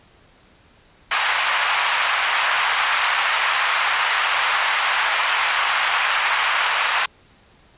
pink band-pass noise, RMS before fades -20 dBFS, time 1.11-7.06 s, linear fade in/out 5 ms, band 910 to 3200 Hz, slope 24 dB/octave, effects pink hiss -53 dBFS RMS until 7.77 s + resampled to 8000 Hz

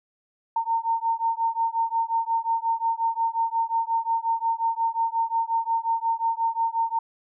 sine beating tone pair, 910 / 915.6 Hz, A#5 / A#5, -42 / -31 cents, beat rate 5.6 Hz, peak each -25 dBFS, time 0.56-6.99 s, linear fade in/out 5 ms, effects none

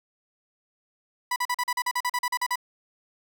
30% pulse tone bursts, 986 Hz, B5, 3 cents flat, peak -21 dBFS, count 14, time 1.31-2.557 s, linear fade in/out 5 ms, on 51 ms, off 41 ms, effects none

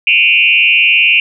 sine tone with frequency modulation, 2597 Hz, E7, 26 cents flat, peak -6 dBFS, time 0.07-1.2 s, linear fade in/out 2 ms, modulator 142 Hz, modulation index 1.9, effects none

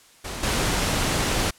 pink noise with level steps, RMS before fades -32 / -23 dBFS, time 0.24-1.51 s, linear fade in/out 10 ms, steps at 0.43 s, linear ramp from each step 5 ms, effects white hiss -53 dBFS RMS until 1.58 s + low-pass 10000 Hz 12 dB/octave

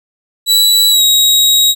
sawtooth tone with pitch glide, 3937 to 3807 Hz, B7 to A#7, -6 to +36 cents, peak -4 dBFS, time 0.46-1.75 s, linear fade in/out 50 ms, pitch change -58 cents, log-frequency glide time 0.9-1.02 s, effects none

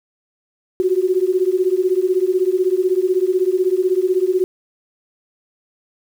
sine beating tone pair, 362.2 / 378.2 Hz, F#4 / F#4, -37 / +38 cents, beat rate 16 Hz, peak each -17 dBFS, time 0.8-4.44 s, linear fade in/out 0 ms, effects 7-bit

